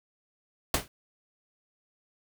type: noise with exponential decay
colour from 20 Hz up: pink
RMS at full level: -21 dBFS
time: 0.74-0.88 s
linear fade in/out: 2 ms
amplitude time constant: 30 ms
effects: none